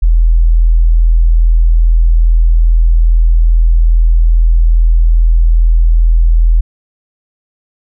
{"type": "tone", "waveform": "sine", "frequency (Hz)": 41.2, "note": "E1", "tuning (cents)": 0, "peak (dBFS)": -4, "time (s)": [0.02, 6.61], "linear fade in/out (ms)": 10, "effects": []}